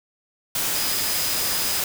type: tone in noise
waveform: sine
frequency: 4978 Hz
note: D#8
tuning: in tune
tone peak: -30 dBFS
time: 0.75-1.8 s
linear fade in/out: 2 ms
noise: white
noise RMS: -24 dBFS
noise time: 0.55-1.84 s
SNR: -9 dB
effects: none